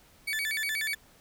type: tone with vibrato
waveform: 35% pulse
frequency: 1989 Hz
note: B6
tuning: 12 cents sharp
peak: -27 dBFS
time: 0.27-0.95 s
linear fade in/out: 10 ms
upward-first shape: square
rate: 8.3 Hz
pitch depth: 220 cents each way
effects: pink hiss -59 dBFS RMS until 1.2 s